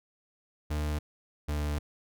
40% pulse tone pair in turn, 75.1 / 74.15 Hz, D2 / D2, +39 / +17 cents, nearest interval unison, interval 22 cents, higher first, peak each -28 dBFS, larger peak neither, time 0.7-0.99 / 1.48-1.79 s, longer second, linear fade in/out 10 ms, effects none

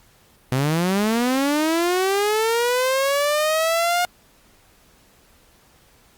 sawtooth linear sweep, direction up, 124.3 to 716 Hz, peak -14 dBFS, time 0.52-4.05 s, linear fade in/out 0 ms, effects pink hiss -55 dBFS RMS until 6.17 s + Opus 48 kbps

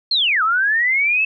sine linear two-way sweep, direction down then up, 4329 to 1244.5 to 2649 Hz, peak -14 dBFS, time 0.11-1.25 s, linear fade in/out 5 ms, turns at 0.43 s, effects none

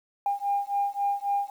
sine beating tone pair, 803 / 806.7 Hz, G5 / G5, +41 / +49 cents, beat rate 3.7 Hz, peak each -27 dBFS, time 0.26-1.5 s, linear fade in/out 2 ms, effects tanh soft clip ceiling -17 dBFS + 9-bit

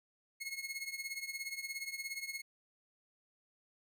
sawtooth tone with tremolo, 2171 Hz, C#7, 37 cents flat, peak -33 dBFS, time 0.4-2.42 s, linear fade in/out 20 ms, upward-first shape triangle, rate 17 Hz, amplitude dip 85%, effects none

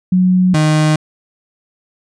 sine / 35% pulse tone pair in turn, 183.5 / 154.3 Hz, F#3 / D#3, -14 / -14 cents, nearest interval minor third, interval 300 cents, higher first, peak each -8 dBFS, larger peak neither, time 0.12-0.54 / 0.54-0.96 s, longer neither, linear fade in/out 5 ms, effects resampled to 22050 Hz

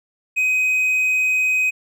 triangle tone, 2516 Hz, D#7, 19 cents sharp, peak -14 dBFS, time 0.36-1.71 s, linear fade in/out 20 ms, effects none

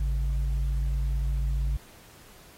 sine tone pair together, 53.9 / 138.59 Hz, A1 / C#3, -35 / 0 cents, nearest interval octave + major third, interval 1635 cents, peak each -24 / -35 dBFS, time 0-1.77 s, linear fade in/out 5 ms, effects pink hiss -53 dBFS RMS until 2.57 s + AAC 48 kbps

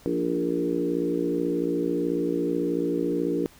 harmonic tone with a mistuned harmonic, 58.27 Hz, A#1, in tune, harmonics 3 / 4 / 5 / 6 / 7 / 8, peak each -33 / -38 / -27 / -29 / -31 / -30 dBFS, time 0.06-3.46 s, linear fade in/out 0 ms, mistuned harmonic 6, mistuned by -22 cents, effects pink hiss -53 dBFS RMS until 3.59 s

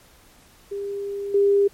sine tone with level steps, 401.1 Hz, G4, 40 cents sharp, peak -26 / -14 dBFS, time 0.71-1.68 s, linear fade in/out 10 ms, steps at 1.34 s, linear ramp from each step 5 ms, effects pink hiss -53 dBFS RMS until 1.73 s + MP3 64 kbps

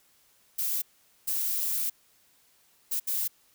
violet noise bursts at uneven times, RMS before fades -29 dBFS, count 4, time 0.58-0.82 / 1.27-1.9 / 2.91-3 / 3.07-3.28 s, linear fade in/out 10 ms, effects white hiss -64 dBFS RMS until 3.54 s

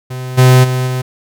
45% pulse tone with level steps, 127.9 Hz, C3, 39 cents flat, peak -21 / -4 / -13 / -15 dBFS, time 0.1-1.02 s, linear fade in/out 10 ms, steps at 0.37 / 0.63 / 0.86 s, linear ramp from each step 20 ms, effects none

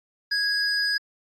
sine tone pair together, 1655 / 4959 Hz, G#6 / D#8, -6 / -7 cents, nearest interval octave + perfect fifth, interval 1899 cents, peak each -23 dBFS, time 0.31-0.98 s, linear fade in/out 10 ms, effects tanh soft clip ceiling -17 dBFS + AAC 48 kbps

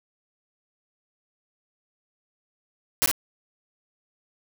white noise with echo, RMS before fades -21 dBFS, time 3.02-3.06 s, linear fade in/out 0 ms, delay 54 ms, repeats 1, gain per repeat -3 dB, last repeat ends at 3.114 s, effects none

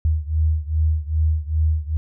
sine beating tone pair, 77.4 / 79.9 Hz, D#2 / D#2, -9 / +47 cents, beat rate 2.5 Hz, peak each -19 / -21 dBFS, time 0.05-1.97 s, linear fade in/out 0 ms, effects none

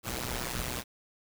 pink noise with amplitude modulation, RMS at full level -31 dBFS, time 0.03-0.84 s, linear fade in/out 50 ms, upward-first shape sine, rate 123 Hz, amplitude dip 90%, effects none

